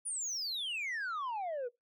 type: exponential sweep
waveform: sine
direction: down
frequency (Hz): 9880 to 466.2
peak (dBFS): -32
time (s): 0.05-1.69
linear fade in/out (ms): 20
effects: noise-tail reverb RT60 0.2 s tail -22 dB re dry + tanh soft clip ceiling -34 dBFS